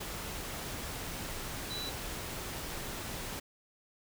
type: tone in noise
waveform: sine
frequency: 3959 Hz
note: B7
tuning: 3 cents sharp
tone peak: -38 dBFS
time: 1.7-1.9 s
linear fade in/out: 10 ms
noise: pink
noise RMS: -40 dBFS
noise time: 0-3.4 s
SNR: -1 dB
effects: none